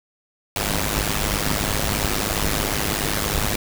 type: noise with amplitude modulation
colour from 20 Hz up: pink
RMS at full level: -19 dBFS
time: 0.56-3.56 s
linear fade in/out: 2 ms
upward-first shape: sine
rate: 103 Hz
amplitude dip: 85%
effects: none